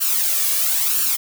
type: noise with flanger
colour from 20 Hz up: blue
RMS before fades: -19 dBFS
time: 0-1.17 s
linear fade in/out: 20 ms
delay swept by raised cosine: 0.69 to 1.79 ms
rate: 1 Hz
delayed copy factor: +0.65
effects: none